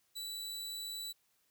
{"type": "tone", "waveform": "sawtooth", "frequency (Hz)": 3951, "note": "B7", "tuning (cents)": 0, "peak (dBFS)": -37, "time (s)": [0.15, 1.13], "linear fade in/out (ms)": 20, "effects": ["white hiss -75 dBFS RMS until 1.5 s"]}